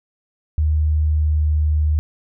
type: tone with pitch glide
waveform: sine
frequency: 76.7 to 76.17 Hz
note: D#2 to D#2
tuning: -24 to -36 cents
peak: -14 dBFS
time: 0.58-1.99 s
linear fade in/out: 0 ms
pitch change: -12 cents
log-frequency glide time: 1.07-1.49 s
effects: none